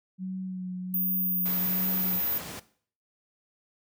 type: tone with vibrato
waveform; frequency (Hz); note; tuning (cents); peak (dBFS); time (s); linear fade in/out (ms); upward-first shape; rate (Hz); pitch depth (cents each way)
sine; 185; F#3; 0; -30; 0.18-2.21; 50; sine; 1.3; 24
type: tone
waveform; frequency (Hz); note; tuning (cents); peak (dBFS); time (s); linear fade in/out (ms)
sine; 14917; A#9; 0; -25; 0.94-2.38; 2
type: noise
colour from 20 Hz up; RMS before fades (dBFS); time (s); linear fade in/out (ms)
pink; -39; 1.45-2.6; 10
effects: noise-tail reverb RT60 0.5 s tail -17 dB re dry + high-pass 100 Hz 12 dB/octave